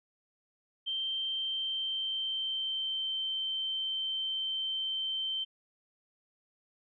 sine tone with pitch glide, 3136 to 3109 Hz, G7 to G7, 0 to -15 cents, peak -31 dBFS, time 0.86-5.45 s, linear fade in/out 20 ms, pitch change -15 cents, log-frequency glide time 1.28-3.16 s, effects none

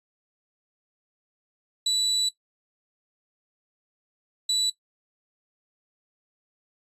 35% pulse tone bursts at uneven times, 3951 Hz, B7, in tune, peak -19 dBFS, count 2, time 1.86-2.29 / 4.49-4.7 s, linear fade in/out 5 ms, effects noise-tail reverb RT60 0.1 s tail -17 dB re dry + resampled to 32000 Hz

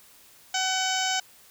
harmonic tone with a mistuned harmonic, 754 Hz, F#5, 32 cents sharp, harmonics 1 / 2 / 3 / 4 / 5 / 6 / 7 / 8 / 9 / 10, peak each -29 / -31 / -35 / -31 / -37 / -39 / -34 / -35 / -37 / -36 dBFS, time 0.54-1.2 s, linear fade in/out 5 ms, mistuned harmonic 10, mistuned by -26 cents, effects white hiss -54 dBFS RMS until 1.5 s

